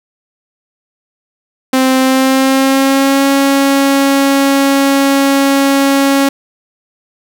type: tone with pitch glide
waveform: sawtooth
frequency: 261.2 to 275.6 Hz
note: C4 to C#4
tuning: -3 to -10 cents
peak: -4 dBFS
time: 1.73-6.29 s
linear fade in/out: 5 ms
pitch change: +93 cents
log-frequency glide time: 1.99-3.28 s
effects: none